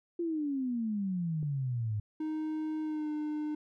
sine exponential sweep, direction down, 349.2 to 102.4 Hz, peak -30 dBFS, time 0.19-2 s, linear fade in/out 5 ms
click, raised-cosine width 3 ms, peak -33 dBFS, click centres 1.429 s
triangle tone with pitch glide, 311.1 to 302.2 Hz, D#4 to D4, 0 to +50 cents, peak -30 dBFS, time 2.2-3.55 s, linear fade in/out 5 ms, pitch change -50 cents, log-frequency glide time 2.82-3.1 s
effects none

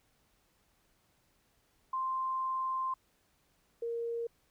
sine tone pair in turn, 1046.5 / 466.2 Hz, C6 / A#4, 0 / 0 cents, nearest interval octave + major second, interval 1400 cents, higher first, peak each -31 / -33 dBFS, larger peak first, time 1.93-2.94 / 3.82-4.27 s, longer first, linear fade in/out 5 ms, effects pink hiss -72 dBFS RMS until 4.5 s

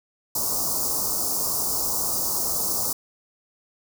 white band-stop noise, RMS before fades -25 dBFS, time 0.35-2.93 s, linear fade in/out 5 ms, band 1200 to 4800 Hz, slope 48 dB/octave, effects none

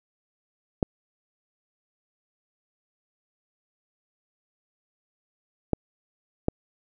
clicks, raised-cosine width 2 ms, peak -8 dBFS, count 3, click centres 0.828 / 5.733 / 6.484 s, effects none

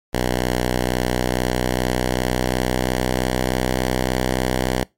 5% pulse tone with pitch glide, 62 to 63.49 Hz, B1 to B1, +7 to +49 cents, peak -7 dBFS, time 0.13-4.84 s, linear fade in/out 10 ms, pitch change +42 cents, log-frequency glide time 0.83-3.78 s, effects noise-tail reverb RT60 0.2 s tail -23 dB re dry + MP3 64 kbps

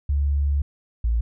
sine tone pair in turn, 71.2 / 57.18 Hz, C#2 / A#1, +47 / -33 cents, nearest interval major third, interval 380 cents, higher first, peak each -18 dBFS, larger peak neither, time 0.09-0.62 / 1.04-1.21 s, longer first, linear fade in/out 5 ms, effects none

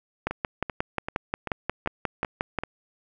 two click trains, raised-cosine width 0.5 ms, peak -10 / -15 dBFS, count 14 / 7, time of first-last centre 0.27-2.587 / 0.31-2.636 s, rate 5.61 / 2.58 Hz, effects none

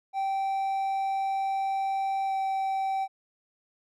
triangle tone with pitch glide, 778 to 773.1 Hz, G5 to G5, -13 to -24 cents, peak -24 dBFS, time 0.13-3.08 s, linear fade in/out 50 ms, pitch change -11 cents, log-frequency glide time 2.27-2.32 s, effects none

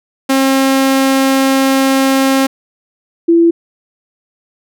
sawtooth / sine tone pair in turn, 268.4 / 336.2 Hz, C4 / E4, +44 / +34 cents, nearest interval major third, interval 390 cents, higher second, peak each -5 dBFS, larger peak neither, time 0.29-2.47 / 3.28-3.51 s, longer first, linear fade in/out 10 ms, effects none

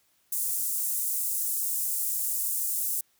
pink high-pass noise, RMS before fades -29 dBFS, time 0.32-3.01 s, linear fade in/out 5 ms, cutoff 8500 Hz, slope 24 dB/octave, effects white hiss -68 dBFS RMS until 3.19 s

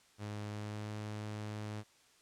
sawtooth tone with pitch glide, 104.6 to 106.06 Hz, G#2 to G#2, +13 to +37 cents, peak -36 dBFS, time 0.18-1.84 s, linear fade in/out 50 ms, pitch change +24 cents, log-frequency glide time 0.47-0.91 s, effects white hiss -66 dBFS RMS until 2.21 s + low-pass 8000 Hz 12 dB/octave

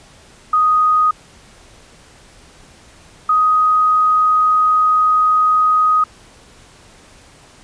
sine tone pair in turn, 1246 / 1251.9 Hz, D#6 / D#6, +2 / +10 cents, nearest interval unison, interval 8 cents, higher second, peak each -10 dBFS, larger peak neither, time 0.53-1.11 / 3.29-6.04 s, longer second, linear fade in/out 5 ms, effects pink hiss -45 dBFS RMS until 7.63 s + resampled to 22050 Hz

